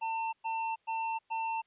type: tone bursts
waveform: square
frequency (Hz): 899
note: A5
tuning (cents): +37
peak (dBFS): -32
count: 4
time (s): 0.01-1.62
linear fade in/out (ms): 20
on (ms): 320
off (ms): 110
effects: white hiss -73 dBFS RMS until 1.66 s + resampled to 8000 Hz